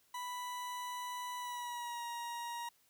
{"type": "tone with pitch glide", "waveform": "40% pulse", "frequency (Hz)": [987.8, 945.4], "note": ["B5", "A#5"], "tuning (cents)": [0, 24], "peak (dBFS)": -39, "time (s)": [0.14, 2.69], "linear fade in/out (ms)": 5, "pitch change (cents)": -76, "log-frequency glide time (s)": [1.38, 2.04], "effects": ["white hiss -71 dBFS RMS until 2.89 s"]}